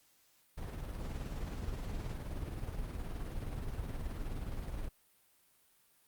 brown noise with tremolo, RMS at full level -38 dBFS, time 0.57-4.89 s, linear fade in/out 10 ms, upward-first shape sine, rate 19 Hz, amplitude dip 40%, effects white hiss -69 dBFS RMS until 6.07 s + Opus 48 kbps

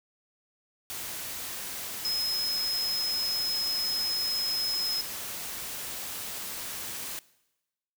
sine tone in noise, 5130 Hz, E8, 48 cents flat, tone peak -27 dBFS, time 2.05-5.01 s, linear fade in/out 0 ms, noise white, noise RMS -37 dBFS, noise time 0.9-7.19 s, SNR +7 dB, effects noise-tail reverb RT60 1.0 s tail -21 dB re dry

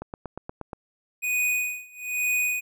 click train, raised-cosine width 1 ms, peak -20 dBFS, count 7, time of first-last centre 0.02-0.732 s, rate 8.43 Hz
square tone with tremolo, 2483 Hz, D#7, 4 cents flat, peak -22 dBFS, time 1.22-2.61 s, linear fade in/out 20 ms, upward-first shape sine, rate 1.1 Hz, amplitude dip 95%
effects none

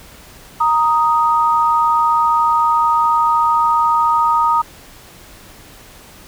sine tone pair together, 932.3 / 1246.1 Hz, A#5 / D#6, 0 / +2 cents, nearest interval perfect fourth, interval 502 cents, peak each -14 dBFS, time 0.6-4.62 s, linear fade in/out 10 ms, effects pink hiss -41 dBFS RMS until 6.27 s

